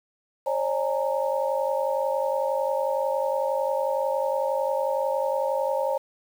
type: tone cluster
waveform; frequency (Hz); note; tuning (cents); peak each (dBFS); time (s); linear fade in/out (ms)
sine; 540 / 591 / 837 / 923; C#5 / D5 / G#5 / A#5; -45 / +11 / +13 / -17; -25 / -29 / -32 / -30; 0.46-5.98; 10
effects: 8-bit